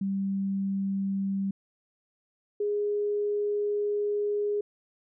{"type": "tone pair in turn", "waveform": "sine", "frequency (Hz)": [195.4, 413.3], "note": ["G3", "G#4"], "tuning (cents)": [-5, -8], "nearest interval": "octave + minor second", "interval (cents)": 1297, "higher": "second", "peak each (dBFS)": [-26, -25], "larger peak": "second", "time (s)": [[0.01, 1.51], [2.6, 4.61]], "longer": "second", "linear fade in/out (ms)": 5, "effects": []}